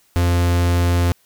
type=tone; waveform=45% pulse; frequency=87.2 Hz; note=F2; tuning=2 cents flat; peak=-14 dBFS; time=0.16-1.12 s; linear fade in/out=0 ms; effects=white hiss -58 dBFS RMS until 1.25 s